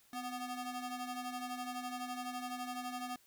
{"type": "ring-modulated tone", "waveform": "25% pulse", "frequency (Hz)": 493.9, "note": "B4", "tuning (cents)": 0, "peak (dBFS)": -33, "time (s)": [0.13, 3.16], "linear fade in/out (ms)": 2, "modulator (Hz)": 241, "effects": ["white hiss -67 dBFS RMS until 3.26 s"]}